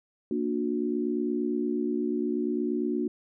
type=chord; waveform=sine; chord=Bb augmented; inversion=none; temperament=equal with one note detuned; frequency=233.1 / 293.7 / 362.2 Hz; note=Bb3 / D4 / F#4; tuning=0 / 0 / -37 cents; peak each=-30 dBFS; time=0.31-3.08 s; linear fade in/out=2 ms; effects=none